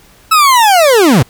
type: linear sweep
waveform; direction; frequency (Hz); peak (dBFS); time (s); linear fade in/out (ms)
40% pulse; down; 1318.5 to 101.6; -4; 0.31-1.23; 10
effects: pink hiss -44 dBFS RMS until 1.29 s